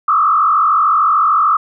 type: tone with frequency modulation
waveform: sine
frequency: 1230 Hz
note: D#6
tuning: 20 cents flat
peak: -9 dBFS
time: 0.08-1.57 s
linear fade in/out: 5 ms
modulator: 46.7 Hz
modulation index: 1.8
effects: none